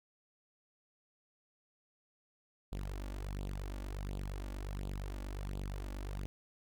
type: tone with flanger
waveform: sawtooth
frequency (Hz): 48.52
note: G1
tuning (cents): -17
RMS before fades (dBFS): -41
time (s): 2.72-6.26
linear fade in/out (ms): 0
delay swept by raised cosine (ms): 0.25 to 3.55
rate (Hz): 1.4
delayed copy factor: +0.75
effects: none